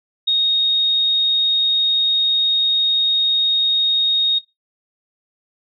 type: tone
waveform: sine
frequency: 3729 Hz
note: A#7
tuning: in tune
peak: -13 dBFS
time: 0.27-4.39 s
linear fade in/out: 10 ms
effects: noise-tail reverb RT60 0.2 s tail -20 dB re dry